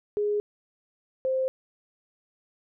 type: tone pair in turn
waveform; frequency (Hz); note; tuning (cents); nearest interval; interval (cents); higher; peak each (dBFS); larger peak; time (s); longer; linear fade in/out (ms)
sine; 415.3 / 523.2; G#4 / C5; 0 / 0; major third; 400; second; -23; neither; 0.17-0.4 / 1.25-1.48; neither; 0
effects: none